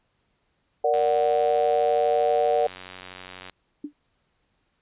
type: chord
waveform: sine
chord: Bb augmented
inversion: none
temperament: equal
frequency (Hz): 466.2 / 587.3 / 740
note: Bb4 / D5 / F#5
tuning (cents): 0 / 0 / 0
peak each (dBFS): -23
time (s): 0.84-2.67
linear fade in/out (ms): 5
type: click train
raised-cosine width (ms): 0.2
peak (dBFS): -21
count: 237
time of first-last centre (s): 0.94-3.497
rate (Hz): 92.3
type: tone with exponential decay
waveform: sine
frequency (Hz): 293.7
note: D4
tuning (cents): 0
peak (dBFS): -26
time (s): 3.84-3.93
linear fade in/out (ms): 5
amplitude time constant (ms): 19
effects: pink hiss -71 dBFS RMS until 4.81 s + resampled to 8000 Hz